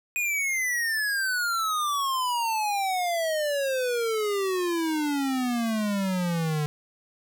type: exponential sweep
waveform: square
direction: down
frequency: 2489 to 147.5 Hz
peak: -25 dBFS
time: 0.16-6.66 s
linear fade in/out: 0 ms
effects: none